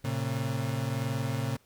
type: tone pair together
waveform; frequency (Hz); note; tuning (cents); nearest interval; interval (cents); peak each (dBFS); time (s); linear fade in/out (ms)
35% pulse; 113.27 / 134.7; A#2 / C#3; -49 / -49; minor third; 300; -30 / -30; 0.04-1.57; 10
effects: pink hiss -65 dBFS RMS until 1.65 s

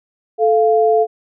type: tone pair together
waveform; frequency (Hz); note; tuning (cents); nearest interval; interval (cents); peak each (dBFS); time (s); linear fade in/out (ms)
sine; 437.8 / 695; A4 / F5; -9 / -9; minor sixth; 800; -12 / -14; 0.38-1.07; 50
effects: none

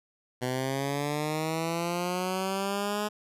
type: linear sweep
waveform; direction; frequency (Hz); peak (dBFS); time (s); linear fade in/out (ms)
10% pulse; up; 124.8 to 211; -20; 0.41-3.09; 20
effects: resampled to 32000 Hz

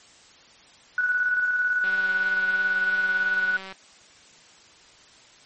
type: tone with tremolo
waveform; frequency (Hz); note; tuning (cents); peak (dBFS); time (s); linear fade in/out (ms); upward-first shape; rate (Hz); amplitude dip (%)
sine; 1476; F#6; -5; -19; 0.98-3.57; 2; square; 18; 35
type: click train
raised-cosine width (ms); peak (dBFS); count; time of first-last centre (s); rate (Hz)
0.3; -23; 361; 1.84-3.725; 191
effects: white hiss -52 dBFS RMS until 5.45 s + MP3 32 kbps

